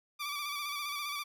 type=tone with vibrato; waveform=15% pulse; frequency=1166 Hz; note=D6; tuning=13 cents flat; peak=-29 dBFS; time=0.19-1.24 s; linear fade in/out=20 ms; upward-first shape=square; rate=15 Hz; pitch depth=37 cents each way; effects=none